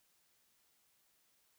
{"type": "silence", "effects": ["white hiss -74 dBFS RMS until 1.58 s"]}